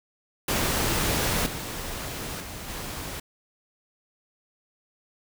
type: noise with level steps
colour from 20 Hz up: pink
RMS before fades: -25 / -34 / -38 / -35 dBFS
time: 0.48-3.2 s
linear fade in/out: 5 ms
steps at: 1.46 / 2.4 / 2.68 s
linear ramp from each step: 5 ms
effects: none